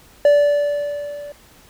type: tone with level ramp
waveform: triangle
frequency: 581 Hz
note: D5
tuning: 19 cents flat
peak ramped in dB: -6 to -29 dBFS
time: 0.25-1.32 s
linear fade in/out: 2 ms
effects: pink hiss -49 dBFS RMS until 1.69 s